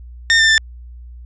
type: tone with pitch steps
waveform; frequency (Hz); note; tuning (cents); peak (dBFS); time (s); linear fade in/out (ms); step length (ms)
sawtooth; 1822 / 1790 / 1774; A#6 / A6 / A6; -40 / +29 / +14; -6; 0.3-0.579; 0; 93
effects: added 60 Hz sine -33 dBFS peak until 1.25 s + resampled to 16000 Hz